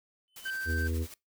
triangle tone with exponential growth, 3037 Hz, F#7, 44 cents sharp, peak -36 dBFS, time 0.28-0.5 s, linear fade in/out 0 ms, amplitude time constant 47 ms
white noise with tremolo, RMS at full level -46 dBFS, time 0.36-1.14 s, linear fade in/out 2 ms, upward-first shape sine, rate 12 Hz, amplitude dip 50%
triangle tone, 1558 Hz, G6, 11 cents flat, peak -31 dBFS, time 0.45-0.88 s, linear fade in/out 10 ms
harmonic tone, 81.3 Hz, E2, 23 cents flat, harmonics 1 / 3 / 4 / 5 / 6, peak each -29 / -39 / -41 / -43 / -45 dBFS, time 0.65-1.07 s, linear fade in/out 50 ms
effects noise-tail reverb RT60 0.2 s tail -23 dB re dry

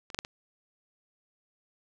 clicks, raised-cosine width 0.2 ms, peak -28 / -16 / -14 / -20 dBFS, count 4, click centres 0.102 / 0.146 / 0.189 / 0.249 s, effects none

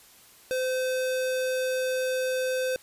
square tone, 514 Hz, C5, 31 cents flat, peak -26 dBFS, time 0.51-2.76 s, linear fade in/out 0 ms, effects white hiss -54 dBFS RMS until 2.82 s + resampled to 32000 Hz

